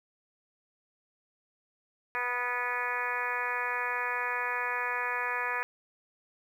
harmonic tone with a mistuned harmonic, 245.1 Hz, B3, 13 cents flat, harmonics 2 / 3 / 4 / 5 / 6 / 7 / 8 / 9 / 10, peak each -41 / -43 / -35 / -38 / -41 / -34 / -39 / -40 / -40 dBFS, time 2.15-5.63 s, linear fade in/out 0 ms, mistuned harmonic 5, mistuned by +17 cents, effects 10-bit

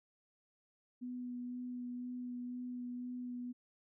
sine tone with vibrato, 246.9 Hz, B3, in tune, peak -40 dBFS, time 1.01-3.53 s, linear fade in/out 20 ms, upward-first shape sine, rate 2 Hz, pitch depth 12 cents each way, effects none

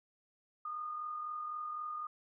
sine tone with amplitude modulation, 1224 Hz, D#6, 29 cents flat, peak -36 dBFS, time 0.65-2.07 s, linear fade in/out 5 ms, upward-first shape sine, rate 43.9 Hz, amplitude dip 40%, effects none

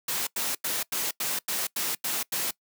white noise bursts, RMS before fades -29 dBFS, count 9, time 0.08-2.51 s, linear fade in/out 5 ms, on 190 ms, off 90 ms, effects noise-tail reverb RT60 0.1 s tail -22 dB re dry + high-pass 150 Hz 12 dB/octave

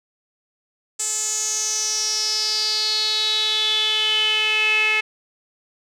sawtooth tone with band-pass filter sweep, 431.8 Hz, A4, 33 cents flat, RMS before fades -21 dBFS, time 0.99-5.01 s, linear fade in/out 10 ms, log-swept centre 7600 to 2400 Hz, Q 7.7, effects none

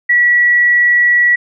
sine tone, 1937 Hz, B6, 34 cents flat, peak -7 dBFS, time 0.09-1.36 s, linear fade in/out 10 ms, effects none

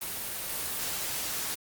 white noise with level steps, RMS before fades -35 / -33 dBFS, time 0.01-1.55 s, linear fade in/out 10 ms, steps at 0.49 s, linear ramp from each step 5 ms, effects Opus 24 kbps

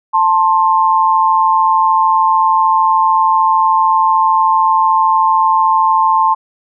sine tone pair together, 884 / 1057.3 Hz, A5 / C6, +8 / +18 cents, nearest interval minor third, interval 310 cents, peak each -11 dBFS, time 0.13-6.35 s, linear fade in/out 20 ms, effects none

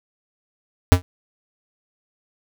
square tone with exponential decay, 89.8 Hz, F2, 49 cents sharp, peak -3 dBFS, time 0.92-1.02 s, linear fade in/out 0 ms, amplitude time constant 21 ms, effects none

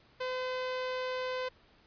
sawtooth tone, 510 Hz, C5, 44 cents flat, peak -29 dBFS, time 0.2-1.49 s, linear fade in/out 10 ms, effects pink hiss -63 dBFS RMS until 1.86 s + resampled to 11025 Hz

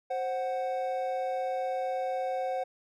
triangle tone pair together, 525.9 / 742 Hz, C5 / F#5, +9 / +5 cents, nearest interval tritone, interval 596 cents, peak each -30 / -30 dBFS, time 0.1-2.64 s, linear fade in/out 10 ms, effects none

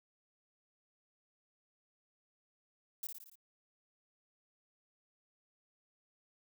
violet noise with echo, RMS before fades -41 dBFS, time 3.03-3.07 s, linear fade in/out 2 ms, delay 57 ms, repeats 5, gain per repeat -4 dB, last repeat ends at 3.355 s, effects none

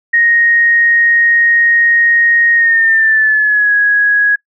sine tone with pitch glide, 1868 to 1664.2 Hz, A#6 to G#6, +3 to +3 cents, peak -7 dBFS, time 0.13-4.36 s, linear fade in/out 10 ms, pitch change -200 cents, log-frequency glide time 2.55-3.73 s, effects noise-tail reverb RT60 0.1 s tail -24 dB re dry

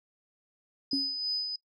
sine tone with tremolo, 5000 Hz, D#8, 8 cents sharp, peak -27 dBFS, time 0.91-1.56 s, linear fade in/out 5 ms, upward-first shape sine, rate 3 Hz, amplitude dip 45%
sine tone with exponential decay, 274.2 Hz, C#4, 19 cents flat, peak -24 dBFS, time 0.93-1.17 s, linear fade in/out 2 ms, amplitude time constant 51 ms
effects noise-tail reverb RT60 0.1 s tail -21 dB re dry + tanh soft clip ceiling -19 dBFS

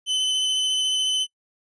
40% pulse tone with vibrato, 3034 Hz, F#7, 43 cents sharp, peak -19 dBFS, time 0.06-1.27 s, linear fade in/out 50 ms, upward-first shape square, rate 14 Hz, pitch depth 9 cents each way, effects noise-tail reverb RT60 0.1 s tail -24 dB re dry + resampled to 22050 Hz

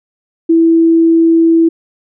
sine tone, 329.6 Hz, E4, in tune, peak -5 dBFS, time 0.49-1.69 s, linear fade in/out 10 ms, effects none

